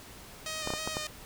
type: tone with vibrato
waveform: 5% pulse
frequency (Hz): 621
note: D#5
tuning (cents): -3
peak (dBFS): -23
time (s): 0.46-1.07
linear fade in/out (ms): 2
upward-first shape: square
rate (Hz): 3.1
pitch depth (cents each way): 23
type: clicks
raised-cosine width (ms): 1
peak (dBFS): -18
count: 5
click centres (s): 0.674 / 0.704 / 0.737 / 0.875 / 0.969
effects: pink hiss -49 dBFS RMS until 1.25 s